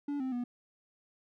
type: tone with pitch steps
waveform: triangle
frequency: 287.3 / 260.7 / 243.6 Hz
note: D4 / C4 / B3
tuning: -38 / -6 / -24 cents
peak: -30 dBFS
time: 0.08-0.44 s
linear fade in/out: 5 ms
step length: 120 ms
effects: none